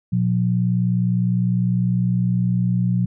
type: tone pair together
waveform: sine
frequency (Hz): 120.14 / 180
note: B2 / F#3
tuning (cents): -47 / -47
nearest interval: perfect fifth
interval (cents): 700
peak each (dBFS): -19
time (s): 0.12-3.06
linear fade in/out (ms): 10
effects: none